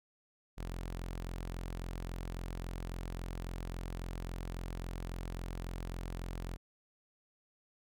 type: tone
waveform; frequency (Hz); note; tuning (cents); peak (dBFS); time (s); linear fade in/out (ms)
sawtooth; 43.65; F1; 0; -35; 0.57-6.57; 20
effects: none